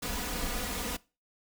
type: noise with comb filter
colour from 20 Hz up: pink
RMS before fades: -34 dBFS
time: 0.02-0.97 s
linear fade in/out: 10 ms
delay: 4.1 ms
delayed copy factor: +0.8
effects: noise-tail reverb RT60 0.3 s tail -21 dB re dry